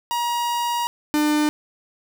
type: tone pair in turn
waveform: 45% pulse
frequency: 952 / 299.9 Hz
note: A#5 / D4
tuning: +36 / +36 cents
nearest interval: octave + minor sixth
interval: 2000 cents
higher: first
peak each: -21 / -17 dBFS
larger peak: second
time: 0.11-0.87 / 1.14-1.49 s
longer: first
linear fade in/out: 0 ms
effects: none